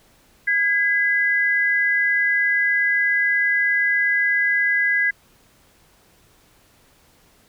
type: tone pair together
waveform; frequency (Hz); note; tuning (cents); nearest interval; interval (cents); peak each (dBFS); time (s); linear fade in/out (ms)
sine; 1644.8 / 2008; G#6 / B6; -17 / +28; minor third; 345; -19; 0.47-5.11; 10
effects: pink hiss -56 dBFS RMS until 7.48 s